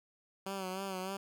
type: tone with vibrato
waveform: 10% pulse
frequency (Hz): 190.3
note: F#3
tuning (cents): +49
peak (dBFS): -29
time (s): 0.46-1.17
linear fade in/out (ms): 5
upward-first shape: sine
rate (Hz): 3.3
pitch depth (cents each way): 55
effects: none